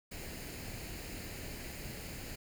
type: noise with comb filter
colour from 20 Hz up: pink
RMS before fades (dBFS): -44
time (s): 0.11-2.36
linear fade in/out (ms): 10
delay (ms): 0.43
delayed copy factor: +0.55
effects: none